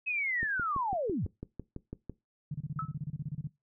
sine linear sweep, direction down, 2583 to 37 Hz, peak -29 dBFS, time 0.06-1.27 s, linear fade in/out 20 ms
click train, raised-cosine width 3 ms, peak -26 dBFS, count 11, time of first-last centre 0.43-2.097 s, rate 6 Hz
sine tone bursts, 146.83 Hz, D3, in tune, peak -32 dBFS, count 16, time 2.51-3.474 s, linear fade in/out 5 ms, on 34 ms, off 28 ms
sine tone with exponential decay, 1300 Hz, E6, 24 cents flat, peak -29 dBFS, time 2.79-2.94 s, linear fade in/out 2 ms, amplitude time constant 31 ms
effects noise-tail reverb RT60 0.2 s tail -19 dB re dry

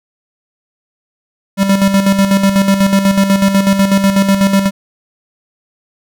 square tone with tremolo, 196 Hz, G3, in tune, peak -7 dBFS, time 1.57-4.71 s, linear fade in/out 50 ms, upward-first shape square, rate 8.1 Hz, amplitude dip 55%, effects none

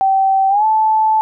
sine tone with pitch glide, 773 to 872.7 Hz, G5 to A5, -24 to -14 cents, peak -10 dBFS, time 0.01-1.21 s, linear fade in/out 0 ms, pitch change +210 cents, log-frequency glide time 0.49-0.65 s, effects none

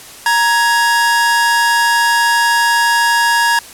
45% pulse tone pair together, 936.1 / 1668 Hz, A#5 / G#6, +7 / +7 cents, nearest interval minor seventh, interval 1000 cents, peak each -13 dBFS, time 0.26-3.59 s, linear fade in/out 2 ms, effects white hiss -35 dBFS RMS until 3.73 s + low-pass 12000 Hz 12 dB/octave

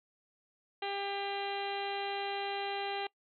harmonic tone, 398.7 Hz, G4, 29 cents sharp, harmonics 1 / 2 / 3 / 4 / 5 / 6 / 7 / 8 / 9 / 10, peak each -40 / -37 / -49 / -48 / -46 / -47 / -45 / -46 / -56 / -48 dBFS, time 0.82-3.07 s, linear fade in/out 5 ms, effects noise-tail reverb RT60 0.1 s tail -23 dB re dry

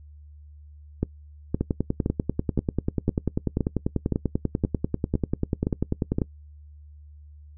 two click trains, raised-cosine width 3 ms, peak -10 / -10 dBFS, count 48 / 11, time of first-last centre 1.61-6.218 / 1.03-6.185 s, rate 10.2 / 1.94 Hz, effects noise-tail reverb RT60 0.1 s tail -22 dB re dry + added 74 Hz sine -44 dBFS peak until 7.57 s

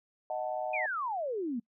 sine chord, D# diminished, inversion none, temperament equal, 622.3 / 740 / 880 Hz, D#5 / F#5 / A5, 0 / 0 / 0 cents, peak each -35 / -35 / -40 dBFS, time 0.3-0.86 s, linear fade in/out 2 ms
sine exponential sweep, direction down, 2531 to 220.6 Hz, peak -31 dBFS, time 0.73-1.6 s, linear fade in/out 10 ms
effects noise-tail reverb RT60 0.1 s tail -26 dB re dry

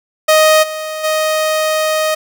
sawtooth tone with level steps, 624 Hz, D#5, 5 cents sharp, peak -3 / -17 / -9 dBFS, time 0.28-2.15 s, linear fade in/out 10 ms, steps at 0.62 / 1.03 s, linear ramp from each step 20 ms, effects none

